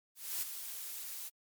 blue noise with ADSR envelope, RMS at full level -35 dBFS, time 0.15-1.3 s, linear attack 270 ms, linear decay 14 ms, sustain -8 dB, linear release 28 ms, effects MP3 96 kbps

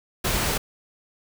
pink noise, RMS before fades -24 dBFS, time 0.24-0.58 s, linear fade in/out 10 ms, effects none

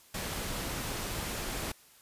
pink noise, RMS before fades -36 dBFS, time 0.14-1.72 s, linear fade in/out 5 ms, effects white hiss -59 dBFS RMS until 2.01 s + resampled to 32000 Hz

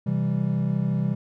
triangle chord, C major, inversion none, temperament equal, 130.81 / 164.81 / 196 Hz, C3 / E3 / G3, 0 / 0 / 0 cents, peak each -24 dBFS, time 0.06-1.15 s, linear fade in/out 10 ms, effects none

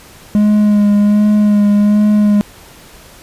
triangle tone with vibrato, 207.7 Hz, G#3, in tune, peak -5 dBFS, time 0.35-2.41 s, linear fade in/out 0 ms, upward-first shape sine, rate 1.3 Hz, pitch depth 21 cents each way, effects pink hiss -39 dBFS RMS until 3.22 s + resampled to 32000 Hz

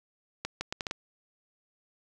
accelerating click train, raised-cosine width 0.2 ms, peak -15 dBFS, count 6, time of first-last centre 0.45-0.911 s, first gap 160 ms, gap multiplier 0.72, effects none

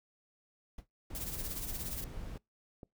brown noise with exponential decay, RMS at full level -39 dBFS, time 0.78-0.87 s, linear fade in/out 5 ms, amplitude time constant 18 ms
brown noise, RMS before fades -43 dBFS, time 1.1-2.38 s, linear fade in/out 5 ms
blue noise with tremolo, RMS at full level -39 dBFS, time 1.15-2.04 s, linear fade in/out 0 ms, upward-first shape sine, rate 17 Hz, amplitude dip 60%
click train, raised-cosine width 2 ms, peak -34 dBFS, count 4, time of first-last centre 1.41-2.832 s, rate 2.11 Hz
effects noise-tail reverb RT60 0.2 s tail -25 dB re dry

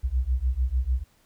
sine beating tone pair, 60 / 66.7 Hz, B1 / C2, -49 / +34 cents, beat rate 6.7 Hz, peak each -25 dBFS, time 0.03-1.04 s, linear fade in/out 20 ms, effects pink hiss -63 dBFS RMS until 1.25 s

